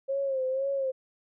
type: tone with vibrato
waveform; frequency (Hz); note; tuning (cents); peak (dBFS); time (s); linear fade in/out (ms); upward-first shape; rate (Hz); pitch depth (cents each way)
sine; 535; C5; +38; -26; 0.08-0.92; 20; sine; 2; 62
effects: none